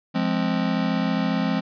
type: chord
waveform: square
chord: F minor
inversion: none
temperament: just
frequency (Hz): 174.61 / 209.5 / 261.9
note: F3 / Ab3 / C4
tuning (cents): 0 / +15 / +2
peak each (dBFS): -26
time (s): 0.14-1.61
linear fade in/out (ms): 20
effects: resampled to 11025 Hz